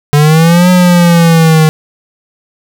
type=linear two-way sweep; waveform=square; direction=up then down; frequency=144.4 to 182.2 to 155.3 Hz; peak=-4 dBFS; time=0.13-1.69 s; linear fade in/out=0 ms; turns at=0.7 s; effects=none